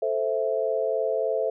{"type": "chord", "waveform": "sine", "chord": "A minor", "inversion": "none", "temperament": "equal", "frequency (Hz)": [440, 523.3, 659.3], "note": ["A4", "C5", "E5"], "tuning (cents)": [0, 0, 0], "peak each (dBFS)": -27, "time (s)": [0.02, 1.5], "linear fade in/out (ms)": 5, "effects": []}